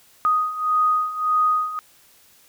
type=beating tone pair; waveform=sine; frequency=1244.5 / 1246.2 Hz; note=D#6 / D#6; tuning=0 / +2 cents; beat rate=1.7 Hz; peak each=-23 / -19 dBFS; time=0.25-1.79 s; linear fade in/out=0 ms; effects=white hiss -54 dBFS RMS until 2.48 s